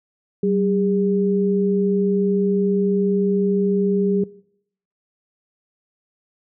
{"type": "tone pair together", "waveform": "sine", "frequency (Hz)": [191.23, 405.2], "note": ["G3", "G#4"], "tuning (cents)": [-43, -43], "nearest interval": "octave + minor second", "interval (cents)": 1300, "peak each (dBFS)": -19, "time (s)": [0.43, 4.24], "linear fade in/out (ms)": 5, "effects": ["noise-tail reverb RT60 0.7 s tail -21 dB re dry"]}